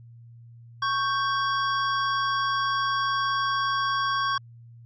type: tone pair together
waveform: square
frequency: 1108.7 / 1568 Hz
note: C#6 / G6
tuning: 0 / 0 cents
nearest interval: tritone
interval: 600 cents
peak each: -25 / -30 dBFS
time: 0.82-4.38 s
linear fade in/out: 5 ms
effects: added 117 Hz sine -45 dBFS peak until 4.85 s + resampled to 16000 Hz